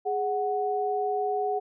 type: tone pair together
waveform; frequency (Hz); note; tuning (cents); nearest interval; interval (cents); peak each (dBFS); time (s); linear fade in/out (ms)
sine; 415.3 / 740.9; G#4 / F#5; 0 / +2; minor seventh; 1002; -28 / -27; 0.05-1.6; 20
effects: none